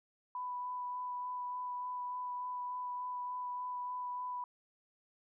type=tone with vibrato; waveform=sine; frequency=992 Hz; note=B5; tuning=7 cents sharp; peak=-37 dBFS; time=0.35-4.44 s; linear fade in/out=2 ms; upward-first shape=sine; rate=3.4 Hz; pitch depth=10 cents each way; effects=none

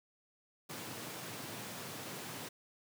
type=high-pass noise; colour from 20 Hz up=pink; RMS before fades=-45 dBFS; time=0.69-2.49 s; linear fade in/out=10 ms; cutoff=100 Hz; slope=96 dB/octave; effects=none

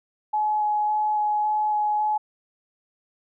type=tone with vibrato; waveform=sine; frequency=846 Hz; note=G#5; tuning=32 cents sharp; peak=-20 dBFS; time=0.33-2.18 s; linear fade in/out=10 ms; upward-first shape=square; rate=1.8 Hz; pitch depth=8 cents each way; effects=none

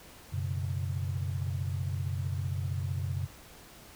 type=chord; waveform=sine; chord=F# suspended fourth; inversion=none; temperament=just; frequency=92.5 / 123.33 / 138.75 Hz; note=F#2 / B2 / C#3; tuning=0 / -2 / +2 cents; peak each=-32 / -37 / -36 dBFS; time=0.32-3.27 s; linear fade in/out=20 ms; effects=pink hiss -52 dBFS RMS until 3.95 s

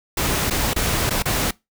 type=noise with dropouts; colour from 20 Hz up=pink; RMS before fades=-21 dBFS; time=0.17-1.51 s; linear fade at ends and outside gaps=5 ms; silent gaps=0.5-0.507 / 0.735-0.761 / 1.096-1.106 / 1.224-1.255 s; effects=noise-tail reverb RT60 0.2 s tail -22 dB re dry

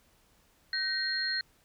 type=tone cluster; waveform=sine; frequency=1538 / 1879 / 4237 Hz; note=G6 / A#6 / C8; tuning=-33 / +13 / +21 cents; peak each=-36 / -34 / -31 dBFS; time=0.73-1.41 s; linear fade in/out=2 ms; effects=pink hiss -66 dBFS RMS until 1.64 s

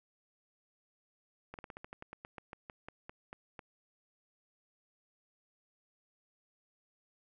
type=slowing click train; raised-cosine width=0.5 ms; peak=-30 dBFS; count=17; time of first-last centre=1.54-3.592 s; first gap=48 ms; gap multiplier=1.12; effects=none

